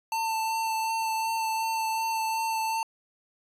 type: tone with vibrato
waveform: square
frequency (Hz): 893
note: A5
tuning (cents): +25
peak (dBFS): -27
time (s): 0.12-2.83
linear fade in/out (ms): 2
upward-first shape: sine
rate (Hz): 2.7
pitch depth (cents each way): 14
effects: resampled to 32000 Hz